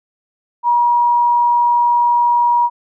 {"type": "tone", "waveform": "sine", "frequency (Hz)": 957, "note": "A#5", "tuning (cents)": 45, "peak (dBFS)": -10, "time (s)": [0.63, 2.7], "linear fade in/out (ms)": 50, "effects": []}